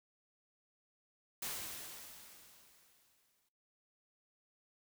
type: noise with exponential decay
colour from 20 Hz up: white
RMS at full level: -40 dBFS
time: 1.42-3.49 s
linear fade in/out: 5 ms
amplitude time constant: 450 ms
effects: noise-tail reverb RT60 0.4 s tail -20 dB re dry